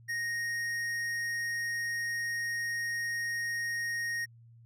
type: tone with tanh clipping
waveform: sine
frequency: 1864.7 Hz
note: A#6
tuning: in tune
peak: -33 dBFS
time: 0.08-4.26 s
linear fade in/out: 20 ms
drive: 13 dB
effects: added 116 Hz sine -53 dBFS peak until 4.65 s